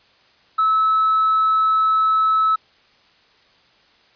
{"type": "tone with tanh clipping", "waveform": "triangle", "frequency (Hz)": 1300, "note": "E6", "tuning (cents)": -24, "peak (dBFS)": -14, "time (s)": [0.58, 2.56], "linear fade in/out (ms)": 10, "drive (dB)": 5, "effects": ["white hiss -55 dBFS RMS until 4.15 s", "resampled to 11025 Hz"]}